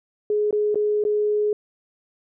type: tone with dropouts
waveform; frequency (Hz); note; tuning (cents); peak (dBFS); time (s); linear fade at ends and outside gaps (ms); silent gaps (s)
sine; 419.6; G#4; +18; -18; 0.3-1.53; 2; 0.509-0.527 / 0.745-0.756 / 1.039-1.05
effects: none